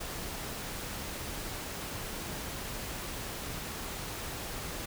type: noise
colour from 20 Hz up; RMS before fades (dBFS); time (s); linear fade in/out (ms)
pink; -39; 0-4.86; 10
effects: none